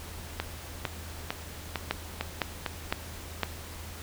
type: two click trains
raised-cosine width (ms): 0.3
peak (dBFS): -10 / -13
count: 4 / 6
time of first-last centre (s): 1.91-3.433 / 0.4-2.662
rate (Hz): 1.97 / 2.21
effects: added 81 Hz sine -43 dBFS peak until 4.02 s + pink hiss -44 dBFS RMS until 4.02 s